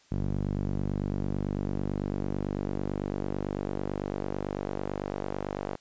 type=tone with band-pass filter sweep; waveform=sawtooth; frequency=49 Hz; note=G1; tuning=in tune; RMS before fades=-32 dBFS; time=0.11-5.76 s; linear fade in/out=10 ms; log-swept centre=170 to 590 Hz; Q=0.91; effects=white hiss -61 dBFS RMS until 5.8 s + resampled to 16000 Hz